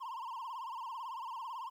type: tone with vibrato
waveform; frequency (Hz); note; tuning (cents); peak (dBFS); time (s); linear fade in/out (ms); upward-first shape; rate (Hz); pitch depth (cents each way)
triangle; 985; B5; -5; -38; 0-1.7; 20; sine; 18; 160
effects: 12-bit